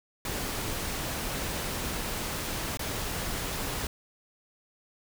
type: noise with dropouts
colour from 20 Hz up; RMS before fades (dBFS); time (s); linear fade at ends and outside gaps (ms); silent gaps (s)
pink; -33; 0.25-3.87; 2; 2.772-2.793
effects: none